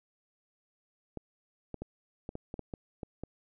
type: clicks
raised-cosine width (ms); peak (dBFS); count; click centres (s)
2; -25; 10; 1.173 / 1.743 / 1.82 / 2.291 / 2.354 / 2.541 / 2.593 / 2.738 / 3.032 / 3.236
effects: none